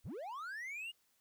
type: linear sweep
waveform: triangle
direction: up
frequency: 38.89 to 2900 Hz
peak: -40 dBFS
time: 0.04-0.92 s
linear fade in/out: 20 ms
effects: white hiss -75 dBFS RMS until 1.2 s